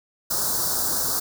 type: band-stop noise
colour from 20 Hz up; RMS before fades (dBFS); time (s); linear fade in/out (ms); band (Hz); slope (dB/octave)
white; -24; 0.3-1.2; 10; 1500 to 4200; 48
effects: none